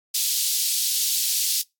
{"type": "high-pass noise", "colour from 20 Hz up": "pink", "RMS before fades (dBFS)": -23, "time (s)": [0.14, 1.62], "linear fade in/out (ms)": 10, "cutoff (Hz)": 3800, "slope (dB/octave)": 24, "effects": ["noise-tail reverb RT60 0.2 s tail -24 dB re dry", "AAC 64 kbps"]}